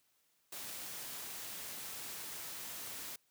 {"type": "noise", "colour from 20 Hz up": "white", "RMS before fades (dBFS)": -45, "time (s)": [0.52, 3.16], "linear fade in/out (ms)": 5, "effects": ["white hiss -75 dBFS RMS until 3.3 s", "high-pass 80 Hz 12 dB/octave"]}